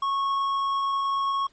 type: tone with tanh clipping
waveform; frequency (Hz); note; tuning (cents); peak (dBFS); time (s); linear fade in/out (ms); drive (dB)
sine; 1100; C#6; -14; -24; 0.02-1.47; 5; 7
effects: pink hiss -62 dBFS RMS until 1.52 s + MP3 32 kbps